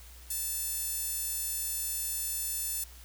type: tone with high-pass filter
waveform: sawtooth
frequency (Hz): 880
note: A5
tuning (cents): 0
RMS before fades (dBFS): -34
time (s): 0.3-2.84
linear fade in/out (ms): 5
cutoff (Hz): 9300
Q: 1.2
effects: added 60 Hz sine -49 dBFS peak until 3.04 s + white hiss -54 dBFS RMS until 3.04 s